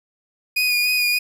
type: tone with vibrato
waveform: 30% pulse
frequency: 2465 Hz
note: D#7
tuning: 17 cents flat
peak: -14 dBFS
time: 0.56-1.19 s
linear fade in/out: 10 ms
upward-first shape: sine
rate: 3.4 Hz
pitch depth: 22 cents each way
effects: none